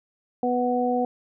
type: harmonic tone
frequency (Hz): 246.9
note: B3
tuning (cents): 0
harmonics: 1 / 2 / 3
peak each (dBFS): -25 / -25 / -25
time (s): 0.43-1.05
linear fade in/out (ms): 2
effects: none